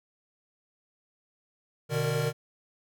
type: tone cluster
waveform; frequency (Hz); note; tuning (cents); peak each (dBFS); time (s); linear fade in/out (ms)
square; 125.2 / 150.9 / 463.1 / 589; B2 / D3 / A#4 / D5; +24 / +47 / -11 / +5; -32 / -31 / -32 / -37; 1.89-2.33; 50
effects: none